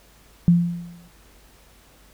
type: tone with exponential decay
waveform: sine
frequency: 172.6 Hz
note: F3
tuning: 20 cents flat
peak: -9 dBFS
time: 0.48-1.08 s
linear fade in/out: 0 ms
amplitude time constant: 130 ms
effects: added 50 Hz sine -54 dBFS peak until 2.13 s + pink hiss -54 dBFS RMS until 2.13 s